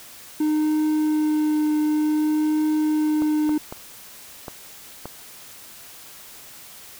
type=tone with vibrato; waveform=triangle; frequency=305.6 Hz; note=D#4; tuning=31 cents flat; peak=-16 dBFS; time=0.4-3.58 s; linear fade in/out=5 ms; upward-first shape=triangle; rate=0.55 Hz; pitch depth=13 cents each way
type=clicks; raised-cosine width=1 ms; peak=-18 dBFS; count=5; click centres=3.221 / 3.493 / 3.725 / 4.482 / 5.056 s
effects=white hiss -43 dBFS RMS until 6.99 s